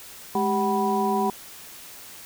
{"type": "tone cluster", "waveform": "sine", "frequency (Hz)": [210.2, 393.9, 754, 981], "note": ["G#3", "G4", "F#5", "B5"], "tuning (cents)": [21, 8, 32, -12], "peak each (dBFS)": -26, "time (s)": [0.35, 1.3], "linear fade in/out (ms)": 2, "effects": ["white hiss -43 dBFS RMS until 2.25 s"]}